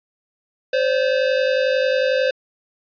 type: tone pair together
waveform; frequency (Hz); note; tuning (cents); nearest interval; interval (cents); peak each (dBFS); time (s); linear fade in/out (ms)
square; 519.9 / 571; C5 / D5; -11 / -49; major second; 162; -18 / -23; 0.73-2.31; 5
effects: resampled to 11025 Hz + 9-bit